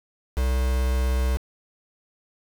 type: tone with quantisation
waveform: triangle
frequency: 63.7 Hz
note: C2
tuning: 46 cents flat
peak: -18 dBFS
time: 0.36-1.38 s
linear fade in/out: 20 ms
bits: 5
effects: none